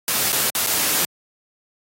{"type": "noise with dropouts", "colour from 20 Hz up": "white", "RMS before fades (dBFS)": -20, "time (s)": [0.08, 1.05], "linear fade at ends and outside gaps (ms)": 1, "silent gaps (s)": [[0.322, 0.327], [0.501, 0.55], [0.665, 0.67]], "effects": ["high-pass 100 Hz 12 dB/octave", "AAC 48 kbps"]}